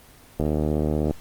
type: click train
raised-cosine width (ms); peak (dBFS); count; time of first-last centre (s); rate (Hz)
2; -10; 55; 0.4-1.11; 76.1
effects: pink hiss -50 dBFS RMS until 1.2 s + Opus 24 kbps